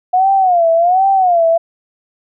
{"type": "tone with vibrato", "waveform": "sine", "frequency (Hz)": 718, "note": "F5", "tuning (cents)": 48, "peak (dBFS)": -8, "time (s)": [0.13, 1.58], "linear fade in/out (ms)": 10, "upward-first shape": "sine", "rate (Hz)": 1.3, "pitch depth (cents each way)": 150, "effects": []}